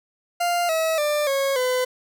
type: tone with pitch steps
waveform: 40% pulse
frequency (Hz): 698.5 / 644.2 / 594.2 / 548 / 505.5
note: F5 / E5 / D5 / C#5 / B4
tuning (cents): 0 / -40 / +20 / -20 / +40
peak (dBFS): -19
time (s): 0.4-1.85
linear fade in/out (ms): 10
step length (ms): 290
effects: none